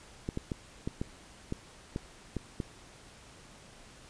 clicks, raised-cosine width 3 ms, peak -20 dBFS, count 9, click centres 0.289 / 0.374 / 0.518 / 0.875 / 1.015 / 1.524 / 1.961 / 2.367 / 2.602 s, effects pink hiss -54 dBFS RMS until 4.09 s + resampled to 22050 Hz

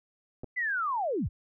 clicks, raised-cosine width 2 ms, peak -27 dBFS, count 2, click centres 0.435 / 0.443 s
sine linear sweep, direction down, 2042 to 32.76 Hz, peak -27 dBFS, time 0.56-1.29 s, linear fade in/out 20 ms
effects none

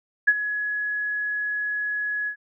sine tone with ADSR envelope, 1685 Hz, G#6, 25 cents sharp, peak -11 dBFS, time 0.27-2.36 s, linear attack 14 ms, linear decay 45 ms, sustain -13 dB, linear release 86 ms, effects none

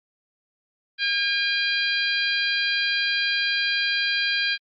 harmonic tone with a mistuned harmonic, 808 Hz, G#5, 48 cents flat, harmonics 2 / 3 / 4 / 5 / 6, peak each -25 / -27 / -28 / -29 / -30 dBFS, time 0.98-4.58 s, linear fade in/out 50 ms, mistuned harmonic 6, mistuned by -39 cents, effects Opus 48 kbps

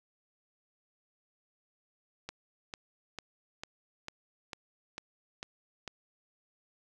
click train, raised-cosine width 0.2 ms, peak -22 dBFS, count 9, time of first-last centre 2.29-5.877 s, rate 2.23 Hz, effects none

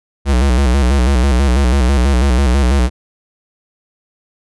square tone with vibrato, 65.3 Hz, C2, 3 cents flat, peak -10 dBFS, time 0.25-2.9 s, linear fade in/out 50 ms, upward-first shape square, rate 6.1 Hz, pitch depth 110 cents each way, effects resampled to 24000 Hz

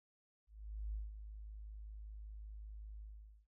sine tone with ADSR envelope, 52.6 Hz, G#1, 23 cents sharp, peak -38 dBFS, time 0.47-3.47 s, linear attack 470 ms, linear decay 170 ms, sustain -9 dB, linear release 460 ms, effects none

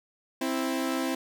sawtooth tone pair together, 263.1 / 329.6 Hz, C4 / E4, +10 / 0 cents, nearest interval major third, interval 390 cents, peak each -25 / -27 dBFS, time 0.41-1.15 s, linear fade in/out 5 ms, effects none

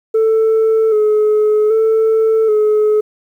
sine tone with vibrato, 434.3 Hz, A4, 23 cents flat, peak -7 dBFS, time 0.14-3.01 s, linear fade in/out 10 ms, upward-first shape square, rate 0.64 Hz, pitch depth 34 cents each way, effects tanh soft clip ceiling -8 dBFS + 8-bit

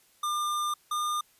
square tone pair in turn, 1201 / 1210.1 Hz, D6 / D#6, +38 / -49 cents, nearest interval unison, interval 13 cents, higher second, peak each -28 dBFS, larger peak neither, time 0.23-0.74 / 0.91-1.21 s, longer first, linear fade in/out 5 ms, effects white hiss -63 dBFS RMS until 1.39 s + resampled to 32000 Hz

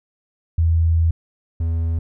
sine / triangle tone pair in turn, 82.41 / 82.41 Hz, E2 / E2, 0 / 0 cents, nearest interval unison, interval 0 cents, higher neither, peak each -13 / -16 dBFS, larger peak first, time 0.58-1.11 / 1.6-1.99 s, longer first, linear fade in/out 5 ms, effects none

